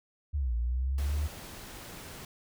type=linear two-way sweep; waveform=sine; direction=down then up; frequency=76.5 to 57 to 76.5 Hz; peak=-27 dBFS; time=0.33-1.28 s; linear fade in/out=20 ms; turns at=0.54 s
type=noise; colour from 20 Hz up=pink; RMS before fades=-45 dBFS; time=0.98-2.25 s; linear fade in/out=2 ms
effects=none